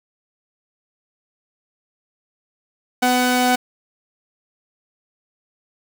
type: tone pair together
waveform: sawtooth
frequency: 250 / 748.1 Hz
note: B3 / F#5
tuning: +21 / +19 cents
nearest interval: octave + perfect fifth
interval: 1898 cents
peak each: -14 dBFS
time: 3.02-3.56 s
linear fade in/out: 10 ms
effects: 7-bit